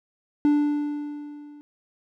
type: tone with level ramp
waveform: triangle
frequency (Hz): 293.7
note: D4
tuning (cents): 0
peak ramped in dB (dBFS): -13 to -41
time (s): 0.45-1.61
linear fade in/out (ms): 0
effects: none